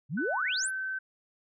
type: exponential sweep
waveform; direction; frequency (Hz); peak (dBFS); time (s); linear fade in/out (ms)
sine; up; 123.47 to 11840; -29; 0.09-0.71; 50
type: tone with pitch glide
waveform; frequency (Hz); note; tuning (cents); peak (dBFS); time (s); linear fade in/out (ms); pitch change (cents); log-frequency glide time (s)
sine; 1500 to 1537.7; F#6 to G6; +23 to -34; -31; 0.17-0.99; 10; +43; 0.55-0.63
effects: none